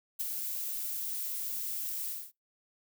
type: noise with ADSR envelope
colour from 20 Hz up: violet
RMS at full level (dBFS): -31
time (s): 0.19-2.32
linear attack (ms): 16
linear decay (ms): 17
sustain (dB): -5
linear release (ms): 240
effects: noise-tail reverb RT60 0.2 s tail -25 dB re dry